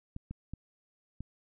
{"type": "clicks", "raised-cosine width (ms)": 5, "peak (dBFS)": -27, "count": 4, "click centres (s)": [0.164, 0.31, 0.536, 1.206], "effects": []}